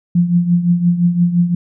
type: tone with tremolo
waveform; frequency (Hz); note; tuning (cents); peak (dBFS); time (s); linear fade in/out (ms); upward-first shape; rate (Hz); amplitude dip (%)
sine; 174.3; F3; -3; -7; 0.15-1.55; 5; triangle; 5.8; 75
effects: none